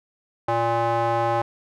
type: tone with band-pass filter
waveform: square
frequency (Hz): 116.54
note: A#2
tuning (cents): 0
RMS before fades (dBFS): -22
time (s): 0.48-1.42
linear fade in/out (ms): 5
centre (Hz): 810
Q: 2.3
effects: none